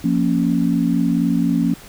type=chord; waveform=sine; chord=Bb minor; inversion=second; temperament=equal; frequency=174.61 / 233.1 / 277.2 Hz; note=F3 / Bb3 / Db4; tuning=0 / 0 / 0 cents; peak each=-19 dBFS; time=0.04-1.74 s; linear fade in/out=5 ms; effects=pink hiss -41 dBFS RMS until 1.88 s